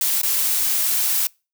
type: noise with dropouts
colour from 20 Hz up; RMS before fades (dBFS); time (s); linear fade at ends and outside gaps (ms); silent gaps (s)
blue; -20; 0.01-1.27; 2; 0.216-0.232
effects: noise-tail reverb RT60 0.3 s tail -26 dB re dry

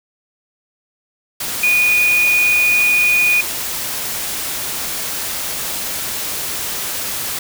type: tone in noise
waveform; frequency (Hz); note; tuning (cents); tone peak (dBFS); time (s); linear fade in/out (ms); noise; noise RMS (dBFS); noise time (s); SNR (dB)
sine; 2460; D#7; -20; -11; 1.63-3.41; 5; white; -23; 1.4-7.39; +9
effects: none

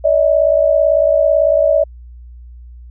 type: tone pair together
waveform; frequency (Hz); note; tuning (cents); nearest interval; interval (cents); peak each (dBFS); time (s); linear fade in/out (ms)
sine; 577 / 635; D5 / D#5; -31 / +35; major second; 166; -12; 0.04-1.84; 10
effects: added 60 Hz sine -33 dBFS peak until 2.9 s

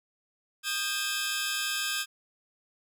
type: tone cluster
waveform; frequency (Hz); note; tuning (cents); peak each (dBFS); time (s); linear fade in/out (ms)
20% pulse; 1232 / 1588 / 2590 / 3487 / 3861; D#6 / G6 / E7 / A7 / B7; -17 / +22 / -31 / -16 / -40; -34 / -28 / -30 / -30 / -35; 0.63-2.06; 50
effects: none

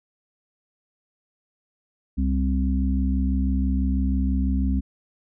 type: harmonic tone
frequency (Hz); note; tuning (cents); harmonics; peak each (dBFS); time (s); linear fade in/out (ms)
66.1; C2; +18; 1 / 3 / 4; -21 / -26 / -27; 2.17-4.81; 20
effects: none

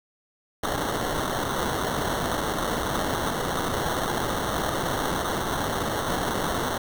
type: noise with sample-and-hold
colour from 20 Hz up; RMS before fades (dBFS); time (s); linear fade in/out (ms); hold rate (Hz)
blue; -27; 0.63-6.78; 5; 2450
effects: none

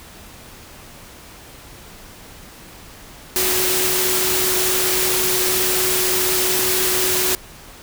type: tone in noise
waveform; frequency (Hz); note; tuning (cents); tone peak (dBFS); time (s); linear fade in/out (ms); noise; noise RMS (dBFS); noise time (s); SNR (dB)
sine; 370; F#4; 0; -24; 3.36-7.35; 0; white; -19; 3.36-7.35; -8
effects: pink hiss -41 dBFS RMS until 7.82 s

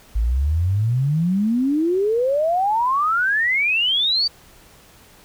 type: exponential sweep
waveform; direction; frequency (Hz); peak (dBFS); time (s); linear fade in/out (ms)
sine; up; 51.91 to 4687; -16; 0.15-4.28; 10
effects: pink hiss -49 dBFS RMS until 5.24 s

